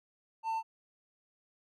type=tone with hard clipping; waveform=triangle; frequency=895 Hz; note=A5; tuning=29 cents sharp; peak=-32 dBFS; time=0.43-0.63 s; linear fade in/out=50 ms; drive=6 dB; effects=none